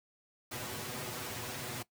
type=noise with comb filter; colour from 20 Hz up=pink; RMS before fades=-40 dBFS; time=0.51-1.83 s; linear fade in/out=10 ms; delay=8.1 ms; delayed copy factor=+0.75; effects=noise-tail reverb RT60 0.1 s tail -19 dB re dry + high-pass 100 Hz 12 dB/octave